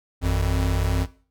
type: tone pair together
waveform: square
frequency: 52.5 / 88.3 Hz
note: G#1 / F2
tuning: +19 / +20 cents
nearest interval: major sixth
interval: 901 cents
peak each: -23 dBFS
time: 0.21-1.07 s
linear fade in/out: 50 ms
effects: noise-tail reverb RT60 0.4 s tail -17 dB re dry